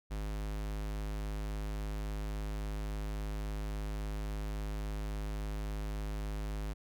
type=tone; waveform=square; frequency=51.8 Hz; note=G#1; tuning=4 cents flat; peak=-36 dBFS; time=0.1-6.74 s; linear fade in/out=20 ms; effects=none